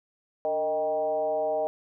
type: tone with frequency modulation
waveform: sine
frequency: 622.3 Hz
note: D#5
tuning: in tune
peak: -24 dBFS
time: 0.45-1.67 s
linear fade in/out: 0 ms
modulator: 165 Hz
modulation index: 0.92
effects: none